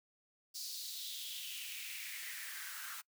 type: noise with high-pass filter sweep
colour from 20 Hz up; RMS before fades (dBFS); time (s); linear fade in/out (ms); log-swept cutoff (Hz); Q
white; -45; 0.54-3.02; 20; 4900 to 1300; 4.1
effects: noise-tail reverb RT60 0.1 s tail -24 dB re dry